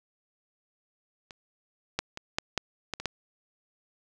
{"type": "clicks", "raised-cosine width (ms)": 0.2, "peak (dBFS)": [-26, -10, -20, -9, -9, -14, -20, -11], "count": 8, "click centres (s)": [1.308, 1.99, 2.174, 2.385, 2.577, 2.937, 3, 3.057], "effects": []}